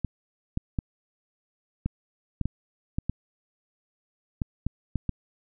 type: clicks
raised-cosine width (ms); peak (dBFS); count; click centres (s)
5; -14; 12; 0.047 / 0.574 / 0.788 / 1.86 / 2.413 / 2.456 / 2.985 / 3.096 / 4.418 / 4.666 / 4.957 / 5.093
effects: none